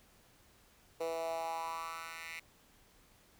10% pulse tone with high-pass filter sweep, 164.3 Hz, E3, 5 cents flat, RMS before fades -40 dBFS, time 1-2.4 s, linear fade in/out 10 ms, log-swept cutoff 480 to 2100 Hz, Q 4.3, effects pink hiss -65 dBFS RMS until 3.39 s

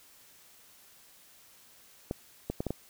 clicks, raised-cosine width 2 ms, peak -18 dBFS, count 5, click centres 2.111 / 2.5 / 2.605 / 2.667 / 2.706 s, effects white hiss -58 dBFS RMS until 2.89 s

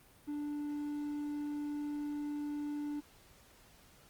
triangle tone, 293.7 Hz, D4, in tune, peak -34 dBFS, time 0.27-3.01 s, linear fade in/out 20 ms, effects pink hiss -62 dBFS RMS until 4.09 s + Opus 32 kbps

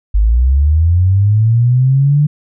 sine linear sweep, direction up, 49 to 150 Hz, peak -7 dBFS, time 0.14-2.27 s, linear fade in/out 10 ms, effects none

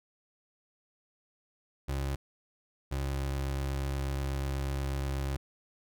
30% pulse tone pair in turn, 68.5 / 68.24 Hz, C#2 / C#2, -20 / -27 cents, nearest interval unison, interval 7 cents, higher first, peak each -28 dBFS, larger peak neither, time 1.88-2.16 / 2.91-5.37 s, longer second, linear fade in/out 10 ms, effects none

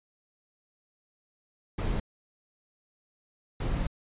brown noise bursts at uneven times, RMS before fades -29 dBFS, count 2, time 1.78-2 / 3.6-3.87 s, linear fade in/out 5 ms, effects resampled to 8000 Hz

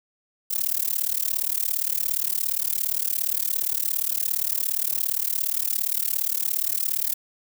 violet noise with amplitude modulation, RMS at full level -21 dBFS, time 0.5-7.14 s, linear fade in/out 10 ms, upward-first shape sine, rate 37.3 Hz, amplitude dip 100%, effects none

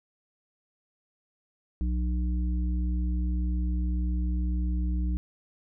harmonic tone, 60.9 Hz, B1, 24 cents flat, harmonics 1 / 3 / 5, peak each -25 / -35 / -39 dBFS, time 1.81-5.17 s, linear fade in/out 0 ms, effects none

